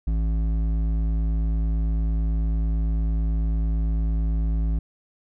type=tone with hard clipping; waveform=sine; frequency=54.5 Hz; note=A1; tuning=16 cents flat; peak=-22 dBFS; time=0.07-4.79 s; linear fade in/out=5 ms; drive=9 dB; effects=none